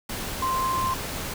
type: tone in noise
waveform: sine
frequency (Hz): 1046.5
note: C6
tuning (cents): 0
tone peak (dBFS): -23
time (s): 0.42-0.94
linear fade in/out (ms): 5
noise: pink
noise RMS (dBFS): -32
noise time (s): 0.09-1.34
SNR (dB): +6
effects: none